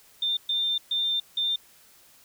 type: tone bursts at uneven times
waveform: sine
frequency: 3597 Hz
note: A7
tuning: 37 cents sharp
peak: -23 dBFS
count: 4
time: 0.22-0.37 / 0.49-0.78 / 0.91-1.2 / 1.37-1.56 s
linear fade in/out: 5 ms
effects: white hiss -56 dBFS RMS until 2.24 s